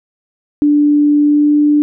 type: tone with pitch glide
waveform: sine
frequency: 293.7 to 295.6 Hz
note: D4 to D4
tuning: 0 to +11 cents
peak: -7 dBFS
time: 0.62-1.82 s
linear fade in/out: 0 ms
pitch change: +11 cents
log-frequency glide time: 1.21-1.53 s
effects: none